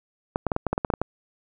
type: clicks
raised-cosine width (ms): 1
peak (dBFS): -9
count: 11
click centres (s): 0.359 / 0.467 / 0.518 / 0.564 / 0.667 / 0.73 / 0.779 / 0.848 / 0.902 / 0.938 / 1.016
effects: none